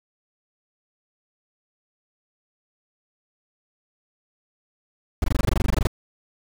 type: noise bursts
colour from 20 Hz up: brown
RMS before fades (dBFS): -18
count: 16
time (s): 5.22-5.871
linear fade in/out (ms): 2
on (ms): 21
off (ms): 21
effects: none